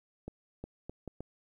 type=accelerating click train; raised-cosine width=2 ms; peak=-27 dBFS; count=5; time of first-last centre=0.28-1.206 s; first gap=360 ms; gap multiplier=0.71; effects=11-bit